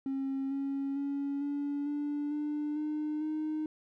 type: tone with pitch steps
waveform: triangle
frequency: 270.3 / 275.5 / 280.8 / 286.2 / 291.7 / 297.3 / 303.1 / 308.9 Hz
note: C#4 / C#4 / C#4 / D4 / D4 / D4 / D#4 / D#4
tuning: -44 / -11 / +22 / -45 / -12 / +21 / -45 / -12 cents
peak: -28 dBFS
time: 0.06-3.66 s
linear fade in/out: 2 ms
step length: 450 ms
effects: tanh soft clip ceiling -27 dBFS